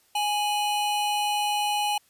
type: tone pair together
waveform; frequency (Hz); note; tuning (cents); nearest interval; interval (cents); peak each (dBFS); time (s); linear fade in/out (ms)
square; 830.6 / 2960; G#5 / F#7; 0 / 0; octave + minor seventh; 2200; -25 / -31; 0.15-1.98; 5
effects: white hiss -63 dBFS RMS until 2.09 s + resampled to 32000 Hz